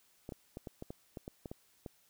clicks, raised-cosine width 2 ms, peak -29 dBFS, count 11, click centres 0.291 / 0.322 / 0.571 / 0.672 / 0.824 / 0.905 / 1.172 / 1.279 / 1.458 / 1.515 / 1.862 s, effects white hiss -69 dBFS RMS until 2.09 s

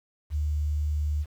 sine tone with quantisation, 74.8 Hz, D2, 32 cents sharp, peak -24 dBFS, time 0.3-1.26 s, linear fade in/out 50 ms, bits 9, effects none

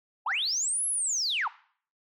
sine tone with exponential growth, 784 Hz, G5, in tune, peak -32 dBFS, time 0.25-0.32 s, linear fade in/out 5 ms, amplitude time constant 15 ms
sine linear two-way sweep, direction up then down, 784 to 11175 to 784 Hz, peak -25 dBFS, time 0.26-1.48 s, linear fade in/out 5 ms, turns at 0.87 s
effects noise-tail reverb RT60 0.5 s tail -19 dB re dry + tanh soft clip ceiling -21 dBFS

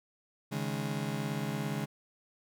35% pulse chord, C# suspended second, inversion none, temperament just, 138.59 / 155.92 / 207.9 Hz, C#3 / D#3 / G#3, 0 / +4 / +2 cents, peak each -35 / -36 / -35 dBFS, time 0.51-1.86 s, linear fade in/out 20 ms, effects none

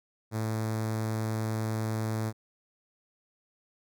sawtooth tone with notch filter, 110 Hz, A2, in tune, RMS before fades -31 dBFS, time 0.31-2.33 s, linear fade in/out 50 ms, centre 2900 Hz, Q 1.2, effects none

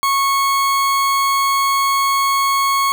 40% pulse tone, 1100 Hz, C#6, 14 cents flat, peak -13 dBFS, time 0.03-2.92 s, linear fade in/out 0 ms, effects none

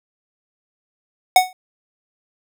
square tone with exponential decay, 740 Hz, F#5, in tune, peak -5 dBFS, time 1.36-1.53 s, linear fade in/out 2 ms, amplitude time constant 35 ms, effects none

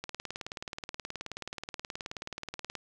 click train, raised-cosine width 0.2 ms, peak -20 dBFS, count 52, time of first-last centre 0.04-2.753 s, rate 18.8 Hz, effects none

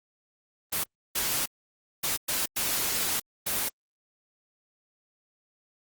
white noise bursts at uneven times, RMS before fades -28 dBFS, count 6, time 0.72-0.84 / 1.15-1.46 / 2.03-2.17 / 2.28-2.46 / 2.56-3.2 / 3.46-3.69 s, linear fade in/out 10 ms, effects Opus 24 kbps

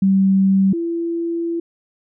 sine tone pair in turn, 193 / 336.8 Hz, G3 / E4, -27 / +37 cents, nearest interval minor seventh, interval 964 cents, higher second, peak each -11 / -19 dBFS, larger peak first, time 0.02-0.73 / 0.73-1.6 s, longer second, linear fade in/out 5 ms, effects none

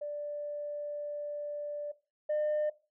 sine tone pair in turn, 587.3 / 603.5 Hz, D5 / D5, 0 / +47 cents, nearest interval unison, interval 47 cents, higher second, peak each -34 / -26 dBFS, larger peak second, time 0.01-1.92 / 2.29-2.7 s, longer first, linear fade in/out 10 ms, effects noise-tail reverb RT60 0.3 s tail -17 dB re dry + tanh soft clip ceiling -26 dBFS

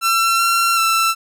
sawtooth tone with pitch steps, 1349 / 1364 / 1335 Hz, E6 / F6 / E6, +40 / -41 / +22 cents, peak -10 dBFS, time 0.01-1.15 s, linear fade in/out 50 ms, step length 380 ms, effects none

